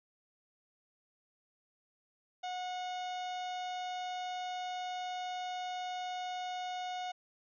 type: harmonic tone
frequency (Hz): 729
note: F#5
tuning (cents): -26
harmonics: 1 / 2 / 3 / 4 / 5 / 6 / 7 / 8 / 9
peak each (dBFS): -37 / -51 / -51 / -50 / -50 / -60 / -61 / -63 / -59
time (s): 2.43-7.12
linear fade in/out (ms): 10
effects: none